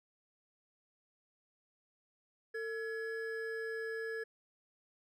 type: tone pair together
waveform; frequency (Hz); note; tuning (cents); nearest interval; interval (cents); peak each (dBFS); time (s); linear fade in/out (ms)
triangle; 449.7 / 1692; A4 / G#6; +38 / +32; octave + major seventh; 2294; -37 / -40; 2.54-4.24; 10
effects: none